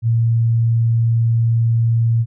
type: tone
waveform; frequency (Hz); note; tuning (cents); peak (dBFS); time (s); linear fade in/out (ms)
sine; 115.3; A#2; -19; -12; 0.02-2.26; 50
effects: none